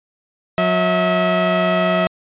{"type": "tone pair together", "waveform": "sawtooth", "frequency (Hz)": [181.2, 645.7], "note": ["F#3", "E5"], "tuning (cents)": [-36, -36], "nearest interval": "octave + minor seventh", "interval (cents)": 2200, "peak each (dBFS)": [-15, -12], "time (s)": [0.58, 2.07], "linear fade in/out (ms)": 0, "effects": ["resampled to 8000 Hz"]}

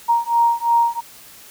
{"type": "beating tone pair", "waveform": "sine", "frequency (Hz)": [934, 936.9], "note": ["A#5", "A#5"], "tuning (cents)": [3, 8], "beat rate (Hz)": 2.9, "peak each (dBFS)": -17, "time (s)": [0.08, 1.01], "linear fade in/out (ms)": 20, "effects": ["white hiss -43 dBFS RMS until 1.5 s"]}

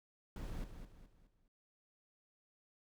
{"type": "noise with echo", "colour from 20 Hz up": "brown", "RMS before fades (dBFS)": -43, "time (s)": [0.36, 0.64], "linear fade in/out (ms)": 2, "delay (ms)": 210, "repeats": 4, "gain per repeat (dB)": -8, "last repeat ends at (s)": 1.48, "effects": []}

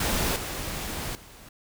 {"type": "noise with level steps", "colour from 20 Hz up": "pink", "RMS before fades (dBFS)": [-26, -33, -48], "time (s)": [0, 1.49], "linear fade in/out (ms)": 5, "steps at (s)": [0.36, 1.15], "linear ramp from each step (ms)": 2, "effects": []}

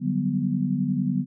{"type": "chord", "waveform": "sine", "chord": "G major seventh", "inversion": "second", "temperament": "equal", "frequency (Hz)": [146.83, 185, 196, 246.9], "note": ["D3", "F#3", "G3", "B3"], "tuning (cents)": [0, 0, 0, 0], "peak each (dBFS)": [-28, -27, -28, -26], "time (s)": [0, 1.26], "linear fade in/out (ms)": 50, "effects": []}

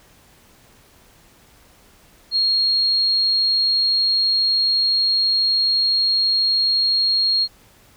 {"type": "tone", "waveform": "sine", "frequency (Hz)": 4267, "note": "C8", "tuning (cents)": 33, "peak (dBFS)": -15, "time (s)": [2.31, 7.48], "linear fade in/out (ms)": 50, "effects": ["pink hiss -52 dBFS RMS until 7.96 s"]}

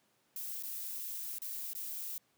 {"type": "noise with dropouts", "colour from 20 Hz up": "violet", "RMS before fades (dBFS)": -41, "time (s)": [0.36, 2.18], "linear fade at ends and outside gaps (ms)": 2, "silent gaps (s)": [[0.627, 0.634], [1.385, 1.418], [1.734, 1.75]], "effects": ["pink hiss -73 dBFS RMS until 2.37 s", "high-pass 150 Hz 12 dB/octave"]}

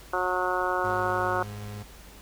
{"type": "harmonic tone", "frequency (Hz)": 182.2, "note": "F#3", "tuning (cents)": -26, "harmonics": [2, 3, 4, 5, 6, 7, 8], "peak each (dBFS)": [-32, -32, -32, -32, -32, -32, -32], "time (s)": [0.13, 1.43], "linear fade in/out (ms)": 5}
{"type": "tone with pitch glide", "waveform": "35% pulse", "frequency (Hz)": [103.2, 103.8], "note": ["G#2", "G#2"], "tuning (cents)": [-10, 0], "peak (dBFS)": -34, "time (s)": [0.84, 1.83], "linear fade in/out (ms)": 5, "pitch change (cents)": 10, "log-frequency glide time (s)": [1.38, 1.62]}
{"effects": ["added 50 Hz sine -49 dBFS peak until 2.21 s", "pink hiss -50 dBFS RMS until 2.21 s"]}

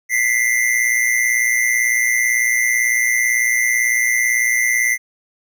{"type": "tone pair together", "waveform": "square", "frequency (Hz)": [1979, 2097], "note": ["B6", "C7"], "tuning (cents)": [3, 3], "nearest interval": "minor second", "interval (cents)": 100, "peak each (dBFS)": -18, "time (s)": [0.09, 4.98], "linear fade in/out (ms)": 50, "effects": []}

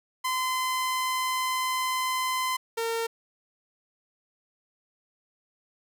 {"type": "tone pair in turn", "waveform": "sawtooth", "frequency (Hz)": [1027, 457.5], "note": ["C6", "A#4"], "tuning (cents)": [-33, -32], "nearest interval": "octave + major second", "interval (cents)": 1399, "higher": "first", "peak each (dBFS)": [-22, -23], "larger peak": "first", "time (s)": [[0.24, 2.57], [2.77, 3.07]], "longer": "first", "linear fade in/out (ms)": 10, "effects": []}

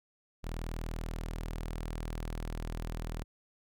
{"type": "tone", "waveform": "sawtooth", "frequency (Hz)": 40.32, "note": "E1", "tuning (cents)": -38, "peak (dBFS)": -32, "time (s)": [0.43, 3.24], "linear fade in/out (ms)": 20, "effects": []}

